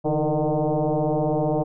sine tone with frequency modulation, 145.3 Hz, D3, 18 cents flat, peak -19 dBFS, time 0.04-1.64 s, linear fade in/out 20 ms, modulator 153 Hz, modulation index 4.2, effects none

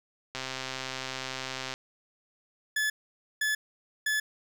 click train, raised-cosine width 0.2 ms, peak -17 dBFS, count 183, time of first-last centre 0.35-1.739 s, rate 131 Hz
40% pulse tone bursts, 1722 Hz, A6, 38 cents flat, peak -25 dBFS, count 3, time 2.76-4.2 s, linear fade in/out 5 ms, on 140 ms, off 510 ms
effects none

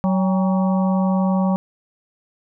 harmonic tone with a mistuned harmonic, 188 Hz, F#3, 28 cents sharp, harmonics 1 / 3 / 4 / 5 / 6, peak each -16 / -26 / -28 / -30 / -32 dBFS, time 0.04-1.56 s, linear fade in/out 0 ms, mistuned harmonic 4, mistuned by +98 cents, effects none

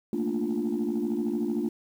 sine chord, Bb major seventh, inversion third, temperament equal, 220 / 233.1 / 293.7 / 349.2 Hz, A3 / Bb3 / D4 / F4, 0 / 0 / 0 / 0 cents, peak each -30 dBFS, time 0.13-1.69 s, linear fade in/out 2 ms, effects tanh soft clip ceiling -20 dBFS + 9-bit

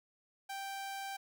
sawtooth tone, 784 Hz, G5, in tune, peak -36 dBFS, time 0.49-1.17 s, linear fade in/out 10 ms, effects none

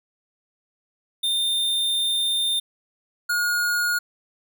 square tone pair in turn, 3619 / 1436.2 Hz, A7 / F6, +48 / +48 cents, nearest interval octave + major third, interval 1600 cents, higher first, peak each -21 dBFS, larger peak neither, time 1.23-2.6 / 3.29-3.99 s, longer first, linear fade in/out 10 ms, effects none

